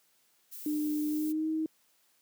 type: noise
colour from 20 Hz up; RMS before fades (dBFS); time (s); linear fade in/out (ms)
violet; -44; 0.51-1.33; 20
type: tone with pitch glide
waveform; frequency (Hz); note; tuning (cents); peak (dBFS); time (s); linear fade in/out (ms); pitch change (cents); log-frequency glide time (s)
sine; 301 to 316; D4 to D#4; +43 to +27; -28; 0.66-1.66; 2; +84; 1.07-1.48
effects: white hiss -69 dBFS RMS until 2.21 s + high-pass 150 Hz 12 dB/octave